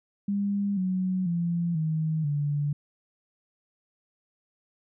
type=tone with pitch steps; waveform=sine; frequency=201.1 / 185.48 / 171.07 / 157.78 / 145.52 Hz; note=G3 / F#3 / F3 / D#3 / D3; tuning=+44 / +5 / -36 / +24 / -16 cents; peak=-24 dBFS; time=0.28-2.73 s; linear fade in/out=5 ms; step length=490 ms; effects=none